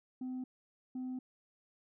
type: tone bursts at uneven times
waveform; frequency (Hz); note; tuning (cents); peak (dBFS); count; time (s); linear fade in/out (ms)
sine; 255.6; C4; -40; -35; 2; 0.21-0.44 / 0.95-1.19; 5
effects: tanh soft clip ceiling -36 dBFS